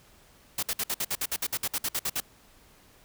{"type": "noise bursts", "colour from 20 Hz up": "white", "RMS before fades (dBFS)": -29, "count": 16, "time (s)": [0.58, 2.203], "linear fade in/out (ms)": 5, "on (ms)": 48, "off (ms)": 57, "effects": ["pink hiss -58 dBFS RMS until 3.04 s"]}